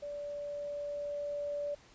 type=tone with level ramp; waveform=sine; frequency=580 Hz; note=D5; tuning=22 cents flat; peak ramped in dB=-38 to -33 dBFS; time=0.02-1.75 s; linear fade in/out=10 ms; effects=pink hiss -60 dBFS RMS until 1.94 s + resampled to 16000 Hz